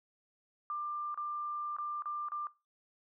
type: tone with dropouts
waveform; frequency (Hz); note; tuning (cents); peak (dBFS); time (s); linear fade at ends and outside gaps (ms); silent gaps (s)
sine; 1190; D6; +22; -34; 0.7-2.47; 1; 1.144-1.175 / 1.766-1.785 / 2.022-2.057 / 2.286-2.319
effects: noise-tail reverb RT60 0.3 s tail -23 dB re dry